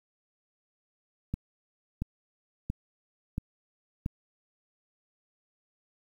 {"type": "click train", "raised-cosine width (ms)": 5, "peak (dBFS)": -18, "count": 5, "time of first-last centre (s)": [1.34, 4.061], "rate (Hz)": 1.47, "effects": ["9-bit"]}